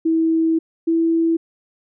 sine tone pair in turn, 324.7 / 329.6 Hz, E4 / E4, -26 / 0 cents, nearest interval unison, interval 26 cents, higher second, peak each -14 dBFS, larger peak neither, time 0.05-0.59 / 0.87-1.37 s, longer first, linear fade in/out 10 ms, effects none

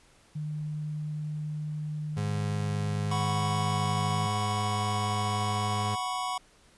sine tone with pitch glide, 151.7 to 156.33 Hz, D#3 to D#3, -44 to +9 cents, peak -31 dBFS, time 0.35-4.27 s, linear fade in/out 10 ms, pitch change +53 cents, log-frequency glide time 2.18-4.15 s
35% pulse tone, 103.83 Hz, G#2, in tune, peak -28 dBFS, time 2.16-5.96 s, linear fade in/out 20 ms
square chord, F# suspended fourth, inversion none, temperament just, 740 / 986.7 / 1110 Hz, F#5 / B5 / C#6, 0 / -2 / +2 cents, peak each -35 dBFS, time 3.11-6.38 s, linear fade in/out 5 ms
effects pink hiss -60 dBFS RMS until 6.77 s + resampled to 24000 Hz

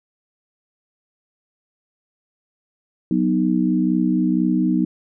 sine chord, B major, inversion second, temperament equal, 185 / 246.9 / 311.1 Hz, F#3 / B3 / D#4, 0 / 0 / 0 cents, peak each -20 dBFS, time 3.11-4.85 s, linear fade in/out 2 ms, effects none

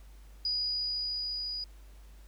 sine tone with level ramp, 4917 Hz, D#8, 21 cents flat, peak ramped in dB -28 to -34 dBFS, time 0.45-1.64 s, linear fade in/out 2 ms, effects added 50 Hz sine -49 dBFS peak until 2.27 s + pink hiss -63 dBFS RMS until 2.27 s

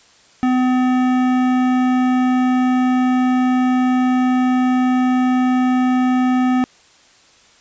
sine tone with hard clipping, 253.6 Hz, B3, 46 cents sharp, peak -15 dBFS, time 0.43-6.64 s, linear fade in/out 0 ms, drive 15 dB, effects white hiss -50 dBFS RMS until 7.6 s + resampled to 16000 Hz

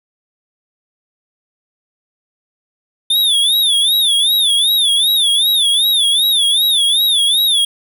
square tone with vibrato, 3556 Hz, A7, 18 cents sharp, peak -11 dBFS, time 3.1-7.65 s, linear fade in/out 5 ms, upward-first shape sine, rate 2.6 Hz, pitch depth 140 cents each way, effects none

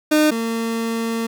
30% pulse tone pair in turn, 305.1 / 228.1 Hz, D#4 / A#3, -34 / -37 cents, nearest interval perfect fourth, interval 503 cents, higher first, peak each -10 / -18 dBFS, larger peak first, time 0.11-0.31 / 0.31-1.27 s, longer second, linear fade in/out 10 ms, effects none

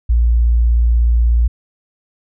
sine tone, 58.27 Hz, A#1, in tune, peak -9 dBFS, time 0.09-1.48 s, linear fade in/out 10 ms, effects none

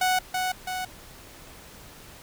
sawtooth tone with echo, 740 Hz, F#5, in tune, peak -17 dBFS, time 0.01-0.19 s, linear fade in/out 5 ms, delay 330 ms, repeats 2, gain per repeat -4 dB, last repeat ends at 0.85 s, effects pink hiss -47 dBFS RMS until 2.22 s

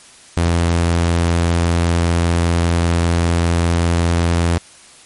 sawtooth tone, 85.1 Hz, F2, 44 cents flat, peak -9 dBFS, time 0.37-4.58 s, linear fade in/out 0 ms, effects white hiss -43 dBFS RMS until 5.05 s + MP3 48 kbps

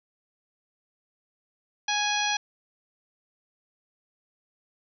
harmonic tone, 830.6 Hz, G#5, in tune, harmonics 1 / 2 / 3 / 4 / 5 / 6 / 7, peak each -29 / -31 / -31 / -31 / -34 / -39 / -33 dBFS, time 1.88-2.37 s, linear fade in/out 5 ms, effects none

